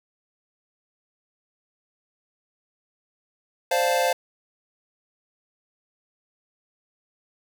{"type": "chord", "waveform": "square", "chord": "D minor seventh", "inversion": "third", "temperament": "equal", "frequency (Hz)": [523.3, 587.3, 698.5, 880], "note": ["C5", "D5", "F5", "A5"], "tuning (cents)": [0, 0, 0, 0], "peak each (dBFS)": [-24, -29, -25, -29], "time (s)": [3.71, 4.13], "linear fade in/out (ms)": 5, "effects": []}